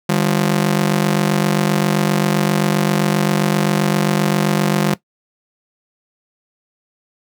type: ring-modulated tone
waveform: sawtooth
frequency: 176.8 Hz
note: F3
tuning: 22 cents sharp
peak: -7 dBFS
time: 0.09-4.94 s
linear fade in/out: 2 ms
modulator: 23.8 Hz
effects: noise-tail reverb RT60 0.1 s tail -17 dB re dry